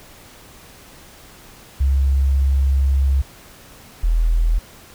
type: tone pair in turn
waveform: sine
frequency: 68 / 41.06 Hz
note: C#2 / E1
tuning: -33 / -6 cents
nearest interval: major sixth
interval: 873 cents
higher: first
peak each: -13 dBFS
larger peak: neither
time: 1.8-3.22 / 4.03-4.59 s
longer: first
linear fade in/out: 10 ms
effects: pink hiss -44 dBFS RMS until 4.94 s